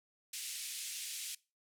white band-pass noise, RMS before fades -43 dBFS, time 0.33-1.35 s, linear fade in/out 5 ms, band 2300 to 11000 Hz, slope 24 dB/octave, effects noise-tail reverb RT60 0.3 s tail -22 dB re dry

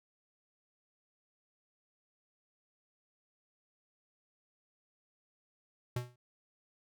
square tone with exponential decay, 122.9 Hz, B2, 8 cents flat, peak -31 dBFS, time 5.96-6.16 s, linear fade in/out 5 ms, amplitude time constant 43 ms, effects none

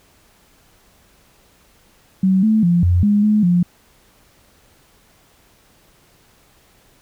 sine tone with pitch steps, 189.1 / 218.2 / 173.2 / 88.4 / 206 / 212.1 / 176 Hz, F#3 / A3 / F3 / F2 / G#3 / G#3 / F3, +38 / -14 / -14 / +22 / -14 / +37 / +14 cents, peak -11 dBFS, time 2.23-3.63 s, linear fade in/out 5 ms, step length 200 ms, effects pink hiss -54 dBFS RMS until 7.01 s

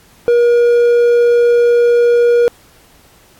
triangle tone, 476.9 Hz, A#4, 39 cents sharp, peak -5 dBFS, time 0.28-2.48 s, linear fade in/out 0 ms, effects pink hiss -47 dBFS RMS until 3.39 s + AAC 64 kbps

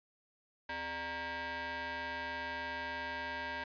sawtooth ring-modulated tone, 336.7 Hz, E4, 37 cents sharp, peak -31 dBFS, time 0.69-3.64 s, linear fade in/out 5 ms, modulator 1270 Hz, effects resampled to 11025 Hz

